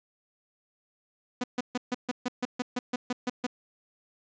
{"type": "tone bursts", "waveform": "sawtooth", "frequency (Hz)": 248.1, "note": "B3", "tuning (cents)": 8, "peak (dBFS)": -23, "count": 13, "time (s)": [1.41, 3.467], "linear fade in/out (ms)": 5, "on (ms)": 29, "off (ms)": 140, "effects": ["resampled to 16000 Hz", "9-bit"]}